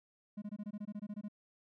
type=tone bursts; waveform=triangle; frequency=207.7 Hz; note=G#3; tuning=in tune; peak=-37 dBFS; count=13; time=0.37-1.285 s; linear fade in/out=10 ms; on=51 ms; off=21 ms; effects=none